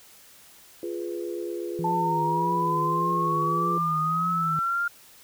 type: chord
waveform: sine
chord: F diminished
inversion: none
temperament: equal with one note detuned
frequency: 346.8 / 415.3 / 493.9 Hz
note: F4 / Ab4 / Cb5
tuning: -12 / 0 / 0 cents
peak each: -31 / -35 / -37 dBFS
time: 0.83-3.78 s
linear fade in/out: 2 ms
type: tone with vibrato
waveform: sine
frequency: 164.81 Hz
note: E3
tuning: in tune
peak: -29 dBFS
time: 1.79-4.59 s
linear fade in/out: 0 ms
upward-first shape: triangle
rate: 1.7 Hz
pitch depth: 100 cents each way
type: exponential sweep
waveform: sine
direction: up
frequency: 880 to 1409 Hz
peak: -23 dBFS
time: 1.84-4.88 s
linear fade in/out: 5 ms
effects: white hiss -52 dBFS RMS until 5.23 s